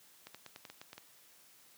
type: clicks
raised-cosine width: 0.2 ms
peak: -30 dBFS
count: 9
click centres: 0.27 / 0.346 / 0.463 / 0.561 / 0.652 / 0.7 / 0.815 / 0.931 / 0.98 s
effects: white hiss -62 dBFS RMS until 1.77 s + high-pass 100 Hz 12 dB/octave